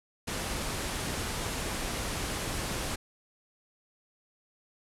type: low-pass noise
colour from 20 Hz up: pink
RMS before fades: -34 dBFS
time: 0.27-2.96 s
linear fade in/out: 10 ms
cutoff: 12000 Hz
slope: 48 dB/octave
effects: none